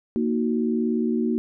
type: chord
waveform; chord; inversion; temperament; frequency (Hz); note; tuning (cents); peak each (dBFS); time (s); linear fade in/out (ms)
sine; D# minor; second; equal; 233.1 / 311.1 / 370; A#3 / D#4 / F#4; 0 / 0 / 0; -22 / -28 / -27; 0.16-1.38; 0
effects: none